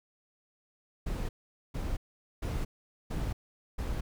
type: noise bursts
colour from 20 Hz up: brown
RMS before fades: -33 dBFS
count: 5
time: 1.06-4.01 s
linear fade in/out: 10 ms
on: 230 ms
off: 450 ms
effects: none